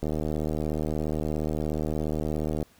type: click train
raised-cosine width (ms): 2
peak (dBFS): -16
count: 201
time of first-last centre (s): 0.03-2.627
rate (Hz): 77
effects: pink hiss -59 dBFS RMS until 2.79 s